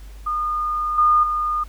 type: tone with level steps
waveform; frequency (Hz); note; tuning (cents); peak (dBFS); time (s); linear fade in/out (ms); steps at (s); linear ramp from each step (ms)
sine; 1220; D#6; -34; -20 / -12 / -19; 0.26-1.64; 10; 0.98 / 1.23; 5
effects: added 50 Hz sine -36 dBFS peak until 1.68 s + pink hiss -51 dBFS RMS until 1.68 s